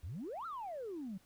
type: exponential two-way sweep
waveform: sine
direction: up then down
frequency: 68.1 to 1395 to 178.7 Hz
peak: -39 dBFS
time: 0.03-1.18 s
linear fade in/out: 10 ms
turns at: 0.46 s
effects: tanh soft clip ceiling -37 dBFS + pink hiss -68 dBFS RMS until 1.25 s